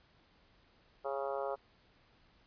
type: harmonic tone with a mistuned harmonic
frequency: 137.7 Hz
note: C#3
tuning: 11 cents flat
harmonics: 3 / 4 / 5 / 6 / 7 / 8 / 9 / 10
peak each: -41 / -38 / -42 / -44 / -47 / -48 / -47 / -52 dBFS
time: 1.04-1.56 s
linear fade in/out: 20 ms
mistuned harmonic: 9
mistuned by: +18 cents
effects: pink hiss -67 dBFS RMS until 2.46 s + resampled to 11025 Hz